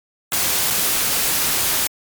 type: noise with dropouts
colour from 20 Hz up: white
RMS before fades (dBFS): -19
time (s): 0.32-1.87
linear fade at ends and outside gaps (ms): 0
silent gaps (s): 0.703-0.707
effects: MP3 96 kbps